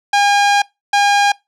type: tone pair in turn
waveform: sawtooth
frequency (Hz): 811 / 811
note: G#5 / G#5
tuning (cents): -41 / -41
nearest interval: unison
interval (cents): 0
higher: neither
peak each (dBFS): -6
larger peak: neither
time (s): 0.13-0.62 / 0.93-1.32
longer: first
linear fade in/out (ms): 5
effects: noise-tail reverb RT60 0.2 s tail -23 dB re dry + low-pass 6000 Hz 12 dB/octave